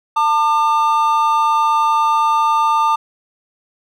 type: tone pair together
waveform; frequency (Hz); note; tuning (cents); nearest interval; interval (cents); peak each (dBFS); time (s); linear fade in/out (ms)
triangle; 896 / 1201.6; A5 / D6; +31 / +39; perfect fourth; 508; -13; 0.16-2.96; 10
effects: none